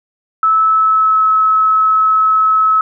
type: tone with pitch glide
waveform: sine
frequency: 1305 to 1292.2 Hz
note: E6 to E6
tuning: -18 to -35 cents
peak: -8 dBFS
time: 0.43-2.81 s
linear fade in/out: 2 ms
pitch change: -17 cents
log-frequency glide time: 0.64-1.27 s
effects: none